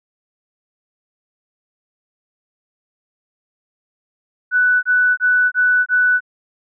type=tone bursts; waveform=sine; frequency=1488 Hz; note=F#6; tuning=9 cents sharp; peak=-11 dBFS; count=5; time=4.51-6.206 s; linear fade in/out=50 ms; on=320 ms; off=24 ms; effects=none